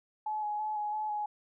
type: tone with vibrato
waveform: sine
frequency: 847 Hz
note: G#5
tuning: 34 cents sharp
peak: -31 dBFS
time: 0.26-1.26 s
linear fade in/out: 5 ms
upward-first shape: square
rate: 3 Hz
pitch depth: 18 cents each way
effects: none